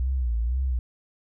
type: tone with vibrato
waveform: sine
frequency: 61 Hz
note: B1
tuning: 21 cents flat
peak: -22 dBFS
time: 0-0.79 s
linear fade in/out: 0 ms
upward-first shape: sine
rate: 2 Hz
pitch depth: 140 cents each way
effects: none